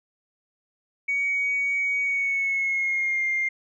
sine tone with pitch glide, 2249 to 2111 Hz, C#7 to C7, +24 to +15 cents, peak -21 dBFS, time 1.08-3.49 s, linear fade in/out 10 ms, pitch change -109 cents, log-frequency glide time 2.01-3.25 s, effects tanh soft clip ceiling -17 dBFS

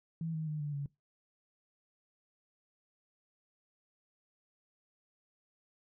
sine tone with pitch steps, 163.4 / 157.74 / 152.28 / 147.01 / 141.92 Hz, E3 / D#3 / D#3 / D3 / C#3, -15 / +24 / -37 / +2 / +41 cents, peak -34 dBFS, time 0.21-0.86 s, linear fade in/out 2 ms, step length 130 ms, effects noise-tail reverb RT60 0.2 s tail -22 dB re dry

